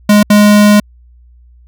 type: tone bursts at uneven times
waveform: square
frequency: 207.7 Hz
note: G#3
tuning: in tune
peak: -4 dBFS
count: 2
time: 0.09-0.23 / 0.3-0.8 s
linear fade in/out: 5 ms
effects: added 60 Hz sine -39 dBFS peak until 1.67 s